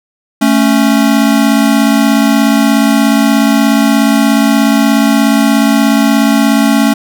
square tone pair together, 220 / 276.8 Hz, A3 / C#4, 0 / -2 cents, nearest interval major third, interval 398 cents, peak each -10 dBFS, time 0.41-6.94 s, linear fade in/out 10 ms, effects none

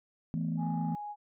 sine chord, E suspended fourth, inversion none, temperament just, 164.81 / 219.8 / 247.2 Hz, E3 / A3 / B3, 0 / -2 / +2 cents, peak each -31 / -36 / -36 dBFS, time 0.34-0.95 s, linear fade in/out 0 ms
sine tone, 830.6 Hz, G#5, in tune, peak -37 dBFS, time 0.57-1.16 s, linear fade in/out 50 ms
effects tanh soft clip ceiling -22 dBFS

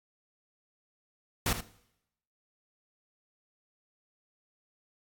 pink noise with echo, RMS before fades -28 dBFS, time 1.46-1.53 s, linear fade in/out 2 ms, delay 77 ms, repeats 1, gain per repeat -10 dB, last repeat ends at 1.607 s, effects noise-tail reverb RT60 0.8 s tail -19 dB re dry + AAC 64 kbps

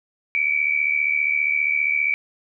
sine tone pair together, 2274 / 2349 Hz, C#7 / D7, +44 / 0 cents, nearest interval minor second, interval 56 cents, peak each -20 / -22 dBFS, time 0.35-2.14 s, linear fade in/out 0 ms, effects none

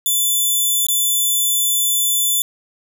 5% pulse tone with dropouts, 3500 Hz, A7, 10 cents flat, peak -7 dBFS, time 0.06-2.42 s, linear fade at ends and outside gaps 1 ms, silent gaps 0.867-0.885 s, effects 7-bit

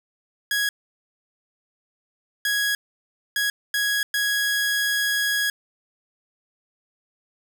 sawtooth tone bursts at uneven times, 1661.2 Hz, G#6, in tune, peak -17 dBFS, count 5, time 0.51-0.69 / 2.45-2.75 / 3.36-3.5 / 3.74-4.03 / 4.14-5.5 s, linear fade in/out 2 ms, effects none

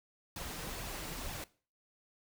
pink noise with flanger, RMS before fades -42 dBFS, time 0.36-1.44 s, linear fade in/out 2 ms, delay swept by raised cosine 1.1 to 6.8 ms, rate 2.1 Hz, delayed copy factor +0.5, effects noise-tail reverb RT60 0.4 s tail -20 dB re dry

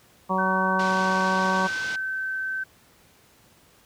harmonic tone, 188.1 Hz, F#3, 29 cents sharp, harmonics 1 / 2 / 3 / 4 / 5 / 6, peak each -27 / -33 / -30 / -32 / -26 / -27 dBFS, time 0.29-1.68 s, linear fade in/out 20 ms
sine tone with pitch glide, 1521 to 1541.3 Hz, F#6 to G6, +47 to -30 cents, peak -26 dBFS, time 0.38-2.64 s, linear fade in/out 10 ms, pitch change +23 cents, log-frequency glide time 0.52-2.24 s
white low-pass noise, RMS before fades -37 dBFS, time 0.79-1.96 s, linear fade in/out 5 ms, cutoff 5600 Hz, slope 24 dB/octave
effects pink hiss -57 dBFS RMS until 3.85 s + high-pass 60 Hz 12 dB/octave

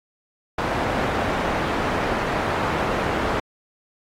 white low-pass noise, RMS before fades -24 dBFS, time 0.58-3.4 s, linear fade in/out 5 ms, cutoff 1100 Hz, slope 12 dB/octave, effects AAC 48 kbps

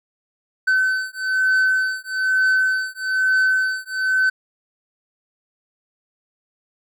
triangle beating tone pair, 1523 / 1524.1 Hz, F#6 / G6, +50 / -49 cents, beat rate 1.1 Hz, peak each -18 dBFS, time 0.67-4.3 s, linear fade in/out 10 ms, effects none

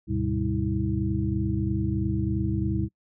sine tone cluster, 75.6 / 104.2 / 127.3 / 197.8 / 322.5 Hz, D#2 / G#2 / C3 / G3 / E4, -49 / +6 / -47 / +16 / -38 cents, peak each -30 dBFS, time 0.07-2.89 s, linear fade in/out 50 ms, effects noise-tail reverb RT60 0.1 s tail -24 dB re dry

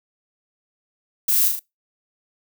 violet noise with echo, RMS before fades -19 dBFS, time 1.28-1.48 s, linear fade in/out 5 ms, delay 38 ms, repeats 3, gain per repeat -4 dB, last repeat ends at 1.594 s, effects noise-tail reverb RT60 0.2 s tail -23 dB re dry

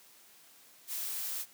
blue noise, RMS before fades -37 dBFS, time 0.87-1.46 s, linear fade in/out 50 ms, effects white hiss -59 dBFS RMS until 1.53 s + high-pass 150 Hz 12 dB/octave

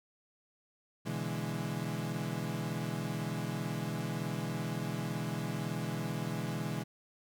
35% pulse chord, E dominant seventh, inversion second, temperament equal, 123.47 / 146.83 / 164.81 / 207.7 Hz, B2 / D3 / E3 / G#3, 0 / 0 / 0 / 0 cents, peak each -38 / -39 / -37 / -39 dBFS, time 1.05-6.84 s, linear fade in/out 20 ms, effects none

